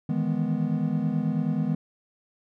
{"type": "chord", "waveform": "triangle", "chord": "E major seventh", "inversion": "third", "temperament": "equal", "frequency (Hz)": [155.56, 164.81, 207.7, 246.9], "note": ["D#3", "E3", "G#3", "B3"], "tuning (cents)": [0, 0, 0, 0], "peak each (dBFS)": -27, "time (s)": [0.09, 1.75], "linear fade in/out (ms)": 5, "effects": []}